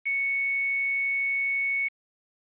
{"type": "tone with quantisation", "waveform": "sine", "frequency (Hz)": 2217, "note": "C#7", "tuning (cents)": 0, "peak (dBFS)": -24, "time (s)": [0.05, 1.89], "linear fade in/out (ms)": 20, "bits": 6, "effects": ["resampled to 8000 Hz"]}